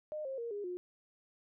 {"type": "tone with pitch steps", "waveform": "sine", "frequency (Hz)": [610, 534.1, 467.7, 409.5, 358.5], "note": ["D#5", "C5", "A#4", "G#4", "F4"], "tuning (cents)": [-34, 36, 6, -24, 45], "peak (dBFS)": -37, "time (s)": [0.12, 0.77], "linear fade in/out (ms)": 0, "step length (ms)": 130, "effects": []}